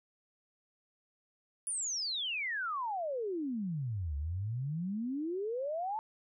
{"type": "exponential two-way sweep", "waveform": "sine", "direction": "down then up", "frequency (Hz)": [10060, 69.3, 897], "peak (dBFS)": -33, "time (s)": [1.67, 5.99], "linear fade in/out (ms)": 0, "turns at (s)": 4.16, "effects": []}